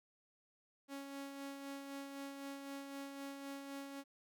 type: tone with tremolo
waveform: sawtooth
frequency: 277.2 Hz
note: C#4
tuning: in tune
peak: -40 dBFS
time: 0.88-4.04 s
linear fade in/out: 50 ms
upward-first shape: sine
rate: 3.9 Hz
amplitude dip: 40%
effects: none